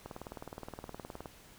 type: click train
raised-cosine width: 1 ms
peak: -28 dBFS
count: 24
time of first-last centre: 0.06-1.258 s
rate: 19.2 Hz
effects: pink hiss -57 dBFS RMS until 1.58 s